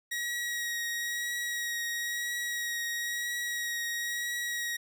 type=tone with vibrato; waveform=sawtooth; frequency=1900 Hz; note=A#6; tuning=33 cents sharp; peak=-28 dBFS; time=0.11-4.77 s; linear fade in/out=10 ms; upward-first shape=triangle; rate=1 Hz; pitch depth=17 cents each way; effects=none